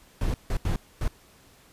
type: noise bursts at uneven times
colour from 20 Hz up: brown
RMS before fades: -25 dBFS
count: 4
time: 0.21-0.34 / 0.5-0.57 / 0.65-0.76 / 1.01-1.08 s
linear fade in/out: 2 ms
effects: pink hiss -56 dBFS RMS until 1.72 s + resampled to 32000 Hz